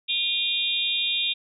sine tone cluster, 2442 / 2787 / 3179 / 3502 / 3734 Hz, D#7 / F7 / G7 / A7 / A#7, -33 / -4 / +24 / -9 / +2 cents, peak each -31 / -34 / -30 / -26 / -28 dBFS, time 0.08-1.34 s, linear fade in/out 20 ms, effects none

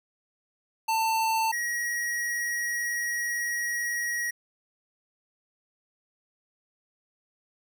square tone pair in turn, 893 / 1901 Hz, A5 / A#6, +25 / +33 cents, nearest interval octave + minor second, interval 1308 cents, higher second, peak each -24 / -28 dBFS, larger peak first, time 0.88-1.52 / 1.52-4.31 s, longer second, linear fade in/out 10 ms, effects none

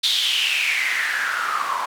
white noise with band-pass filter sweep, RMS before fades -22 dBFS, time 0.03-1.86 s, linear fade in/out 10 ms, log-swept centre 3800 to 1000 Hz, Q 6.6, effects none

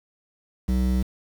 square tone with band-pass filter, 63 Hz, B1, 35 cents sharp, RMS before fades -22 dBFS, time 0.68-1.03 s, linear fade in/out 10 ms, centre 140 Hz, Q 1.6, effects 7-bit

